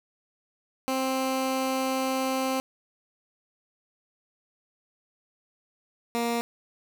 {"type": "tone pair in turn", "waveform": "15% pulse", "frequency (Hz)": [263, 234.9], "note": ["C4", "A#3"], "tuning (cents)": [9, 13], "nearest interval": "major second", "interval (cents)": 196, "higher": "first", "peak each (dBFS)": -19, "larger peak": "neither", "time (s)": [[0.88, 2.6], [6.15, 6.41]], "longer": "first", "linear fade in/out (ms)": 0, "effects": []}